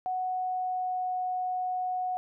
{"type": "tone with pitch glide", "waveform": "sine", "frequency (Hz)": [740, 734.9], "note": ["F#5", "F#5"], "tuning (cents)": [0, -12], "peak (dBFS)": -28, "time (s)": [0.06, 2.17], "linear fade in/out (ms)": 0, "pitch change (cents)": -12, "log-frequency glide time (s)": [0.23, 1.17], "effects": []}